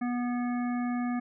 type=harmonic tone; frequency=244 Hz; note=B3; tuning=21 cents flat; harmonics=1 / 3 / 5 / 7 / 9; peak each=-28 / -38 / -42 / -45 / -47 dBFS; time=0.01-1.2 s; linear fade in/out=10 ms; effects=none